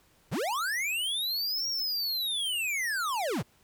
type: linear two-way sweep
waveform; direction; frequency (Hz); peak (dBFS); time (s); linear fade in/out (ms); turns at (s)
square; up then down; 73 to 5650 to 73; -29; 0.31-3.43; 20; 1.68
effects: pink hiss -64 dBFS RMS until 3.63 s